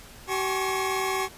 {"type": "tone cluster", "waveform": "25% pulse", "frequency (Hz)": [382.1, 842, 1086, 1129], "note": ["G4", "G#5", "C#6", "C#6"], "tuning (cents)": [-44, 24, -36, 31], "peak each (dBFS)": [-24, -30, -27, -32], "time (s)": [0.27, 1.29], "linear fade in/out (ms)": 50, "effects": ["pink hiss -47 dBFS RMS until 1.37 s", "resampled to 32000 Hz"]}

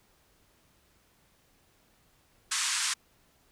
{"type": "band-pass noise", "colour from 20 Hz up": "white", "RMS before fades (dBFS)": -30, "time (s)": [2.51, 2.94], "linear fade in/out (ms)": 10, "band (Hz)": [1000, 9200], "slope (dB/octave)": 48, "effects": ["pink hiss -66 dBFS RMS until 3.51 s"]}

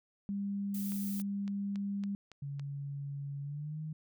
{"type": "tone", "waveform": "sine", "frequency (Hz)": 200, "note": "G3", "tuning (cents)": 35, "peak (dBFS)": -33, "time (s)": [0.29, 2.15], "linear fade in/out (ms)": 0}
{"type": "noise", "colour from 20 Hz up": "violet", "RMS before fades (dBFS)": -44, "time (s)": [0.74, 1.22], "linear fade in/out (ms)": 5}
{"type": "click train", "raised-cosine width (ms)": 0.2, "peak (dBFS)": -33, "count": 7, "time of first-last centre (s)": [0.92, 2.596], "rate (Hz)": 3.58}
{"type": "tone with pitch glide", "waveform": "sine", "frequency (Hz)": [140.9, 155.44], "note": ["C#3", "D#3"], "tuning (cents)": [29, -1], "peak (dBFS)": -37, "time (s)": [2.42, 3.93], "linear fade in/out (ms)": 5, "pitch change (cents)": 170, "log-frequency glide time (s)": [3.42, 3.8]}
{"effects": []}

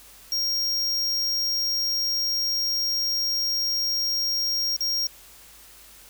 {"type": "tone with dropouts", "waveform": "square", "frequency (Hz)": 5580, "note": "F8", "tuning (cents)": -2, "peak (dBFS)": -23, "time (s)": [0.32, 5.07], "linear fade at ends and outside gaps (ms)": 2, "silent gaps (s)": [4.765, 4.806], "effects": ["added 50 Hz sine -58 dBFS peak until 6.09 s", "white hiss -49 dBFS RMS until 6.09 s"]}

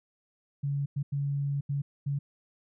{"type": "tone bursts at uneven times", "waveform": "sine", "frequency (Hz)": 141.2, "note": "C#3", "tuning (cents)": 32, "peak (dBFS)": -27, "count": 5, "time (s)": [[0.63, 0.86], [0.96, 1.03], [1.12, 1.61], [1.69, 1.82], [2.06, 2.19]], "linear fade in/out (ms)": 10, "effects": []}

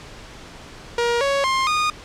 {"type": "tone with pitch steps", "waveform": "sawtooth", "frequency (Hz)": [473.8, 556, 1059, 1229], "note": ["A#4", "C#5", "C6", "D#6"], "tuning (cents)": [28, 5, 21, -22], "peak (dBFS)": -14, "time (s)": [0.98, 1.9], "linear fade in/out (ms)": 2, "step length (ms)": 230, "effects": ["pink hiss -40 dBFS RMS until 2.04 s", "low-pass 6000 Hz 12 dB/octave"]}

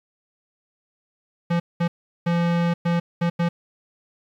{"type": "tone bursts at uneven times", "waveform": "square", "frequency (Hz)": 171.2, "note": "F3", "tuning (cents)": -34, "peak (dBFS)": -19, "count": 6, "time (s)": [[1.5, 1.6], [1.8, 1.88], [2.26, 2.74], [2.85, 3], [3.21, 3.3], [3.39, 3.49]], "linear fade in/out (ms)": 10, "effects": ["low-pass 3000 Hz 12 dB/octave", "9-bit"]}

